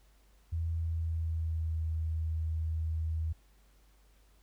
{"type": "tone with pitch glide", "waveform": "sine", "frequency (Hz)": [82.5, 80.15], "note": ["E2", "E2"], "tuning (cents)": [2, -48], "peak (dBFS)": -30, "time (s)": [0.52, 3.33], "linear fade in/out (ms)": 10, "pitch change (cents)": -50, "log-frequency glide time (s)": [0.69, 1.86], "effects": ["added 50 Hz sine -61 dBFS peak until 4.42 s", "pink hiss -69 dBFS RMS until 4.42 s"]}